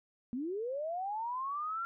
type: linear sweep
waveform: sine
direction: up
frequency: 230 to 1386 Hz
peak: -34 dBFS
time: 0.33-1.85 s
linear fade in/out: 0 ms
effects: none